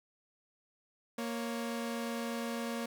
sawtooth tone pair together, 233.1 / 554.4 Hz, A#3 / C#5, 0 / 0 cents, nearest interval octave + minor third, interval 1500 cents, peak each -32 / -38 dBFS, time 1.18-2.86 s, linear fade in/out 5 ms, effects none

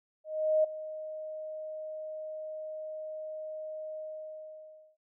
sine tone with ADSR envelope, 622.3 Hz, D#5, in tune, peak -21 dBFS, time 0.24-4.97 s, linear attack 400 ms, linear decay 8 ms, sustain -16 dB, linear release 990 ms, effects none

